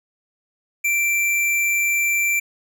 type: tone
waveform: square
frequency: 2349 Hz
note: D7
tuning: in tune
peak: -18 dBFS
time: 0.84-2.4 s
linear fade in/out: 10 ms
effects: none